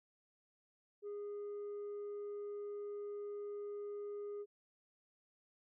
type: tone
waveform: sine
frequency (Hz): 410.8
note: G#4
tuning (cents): -19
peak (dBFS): -39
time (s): 1.02-4.46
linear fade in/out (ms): 50
effects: tanh soft clip ceiling -41 dBFS